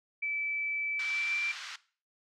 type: tone with pitch glide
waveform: sine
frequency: 2312 to 2355 Hz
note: D7 to D7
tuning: -28 to +4 cents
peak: -30 dBFS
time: 0.22-1.52 s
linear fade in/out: 10 ms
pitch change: +32 cents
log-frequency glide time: 0.97-1.38 s
type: band-pass noise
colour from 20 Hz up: pink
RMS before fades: -43 dBFS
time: 0.99-1.76 s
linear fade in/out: 5 ms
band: 1300 to 5600 Hz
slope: 24 dB/octave
effects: noise-tail reverb RT60 0.4 s tail -18 dB re dry